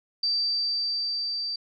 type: tone with level ramp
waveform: sine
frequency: 4658 Hz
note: D8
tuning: 15 cents flat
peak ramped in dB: -22 to -28 dBFS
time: 0.23-1.56 s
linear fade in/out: 5 ms
effects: none